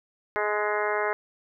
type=harmonic tone with a mistuned harmonic; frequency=209.8 Hz; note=G#3; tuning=18 cents sharp; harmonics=2 / 3 / 4 / 5 / 6 / 7 / 8 / 9 / 10; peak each=-29 / -31 / -32 / -33 / -34 / -34 / -35 / -36 / -36 dBFS; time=0.36-1.13 s; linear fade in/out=0 ms; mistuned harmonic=5; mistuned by=-22 cents; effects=none

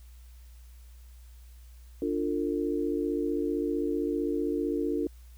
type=chord; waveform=sine; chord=D minor; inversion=none; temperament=equal with one note detuned; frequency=293.7 / 349.2 / 451.1 Hz; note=D4 / F4 / A4; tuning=0 / 0 / +43 cents; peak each=-30 / -31 / -32 dBFS; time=2.02-5.07 s; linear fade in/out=2 ms; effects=added 60 Hz sine -47 dBFS peak until 5.37 s + white hiss -63 dBFS RMS until 5.37 s

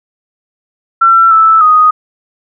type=tone with pitch steps; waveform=sine; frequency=1349 / 1316 / 1246 Hz; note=E6 / E6 / D#6; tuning=+40 / -3 / +2 cents; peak=-3 dBFS; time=1.01-1.91 s; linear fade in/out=10 ms; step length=300 ms; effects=none

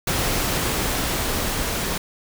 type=noise with level ramp; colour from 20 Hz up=pink; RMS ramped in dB=-22 to -25 dBFS; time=0.07-1.98 s; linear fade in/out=5 ms; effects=none

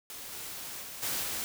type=noise with level steps; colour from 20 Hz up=white; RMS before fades=-43 / -41 / -43 / -33 / -35 dBFS; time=0.1-1.44 s; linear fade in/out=0 ms; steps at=0.32 / 0.82 / 1.02 / 1.23 s; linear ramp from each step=10 ms; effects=none

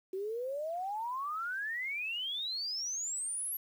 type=exponential sweep; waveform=sine; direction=up; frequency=370 to 11820 Hz; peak=-34 dBFS; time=0.13-3.57 s; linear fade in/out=5 ms; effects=10-bit

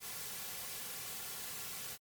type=noise with comb filter; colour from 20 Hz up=white; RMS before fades=-44 dBFS; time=0-1.98 s; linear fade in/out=50 ms; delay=3.2 ms; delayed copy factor=-0.6; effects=Opus 48 kbps

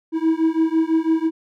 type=beating tone pair; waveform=triangle; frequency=320 / 326 Hz; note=D#4 / E4; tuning=+49 / -19 cents; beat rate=6 Hz; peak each=-17 dBFS; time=0.12-1.31 s; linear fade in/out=50 ms; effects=none

